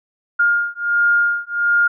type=beating tone pair; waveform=sine; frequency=1413 / 1414.4 Hz; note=F6 / F6; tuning=+20 / +22 cents; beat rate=1.4 Hz; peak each=-17 dBFS; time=0.39-1.88 s; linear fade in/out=10 ms; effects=none